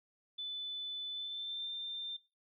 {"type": "tone with pitch glide", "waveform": "sine", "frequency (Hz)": [3500, 3586], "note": ["A7", "A7"], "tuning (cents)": [-10, 32], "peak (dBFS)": -38, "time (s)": [0.38, 2.17], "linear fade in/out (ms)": 10, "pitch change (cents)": 42, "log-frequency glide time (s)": [1.11, 1.7], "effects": ["noise-tail reverb RT60 0.3 s tail -18 dB re dry"]}